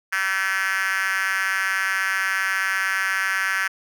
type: tone with high-pass filter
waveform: 5% pulse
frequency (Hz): 191.8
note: G3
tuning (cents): -37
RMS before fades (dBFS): -23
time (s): 0.12-3.68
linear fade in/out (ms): 10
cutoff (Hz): 1600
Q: 4.2
effects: none